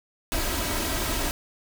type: noise with comb filter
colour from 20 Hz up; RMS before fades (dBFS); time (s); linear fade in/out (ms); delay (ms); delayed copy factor
pink; -27; 0.32-1.31; 0; 3.1; +0.55
effects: none